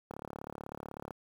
click train, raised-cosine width 1 ms, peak -27 dBFS, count 37, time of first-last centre 0.11-1.107 s, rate 36.1 Hz, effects high-pass 80 Hz 12 dB/octave + 9-bit

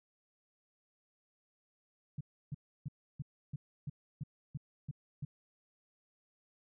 sine tone bursts, 143 Hz, D3, 46 cents flat, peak -36 dBFS, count 10, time 2.18-5.25 s, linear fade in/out 5 ms, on 28 ms, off 310 ms, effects none

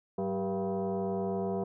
sine tone with frequency modulation, 101.4 Hz, G#2, 41 cents flat, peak -29 dBFS, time 0.18-1.64 s, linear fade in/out 5 ms, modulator 291 Hz, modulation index 2.1, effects none

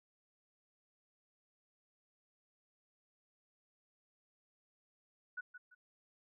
sine tone with echo, 1474 Hz, F#6, 7 cents flat, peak -39 dBFS, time 5.37-5.41 s, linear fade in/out 10 ms, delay 170 ms, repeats 2, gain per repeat -10 dB, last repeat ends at 5.75 s, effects none

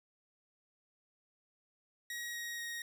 sawtooth tone with pitch steps, 1898 / 1887.1 / 1876.2 Hz, A#6 / A#6 / A#6, +31 / +21 / +11 cents, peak -36 dBFS, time 2.1-2.82 s, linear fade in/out 2 ms, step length 240 ms, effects none

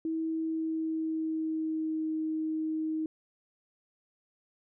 sine tone with pitch glide, 322.4 to 315 Hz, E4 to D#4, -38 to +21 cents, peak -29 dBFS, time 0.05-3.06 s, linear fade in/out 2 ms, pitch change -41 cents, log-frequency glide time 0.24-2.09 s, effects none

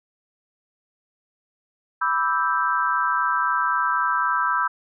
sine chord, E minor seventh, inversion second, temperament equal, 987.8 / 1174.7 / 1318.5 / 1568 Hz, B5 / D6 / E6 / G6, 0 / 0 / 0 / 0 cents, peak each -24 / -28 / -23 / -25 dBFS, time 2.01-4.68 s, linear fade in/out 10 ms, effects none

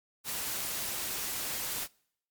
white noise, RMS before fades -35 dBFS, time 0.24-1.88 s, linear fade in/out 50 ms, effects noise-tail reverb RT60 0.7 s tail -26 dB re dry + MP3 96 kbps

